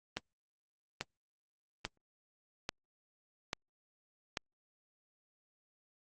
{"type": "click train", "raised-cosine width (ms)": 0.2, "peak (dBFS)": -17, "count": 6, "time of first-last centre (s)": [0.17, 4.372], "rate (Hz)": 1.19, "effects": ["Opus 24 kbps"]}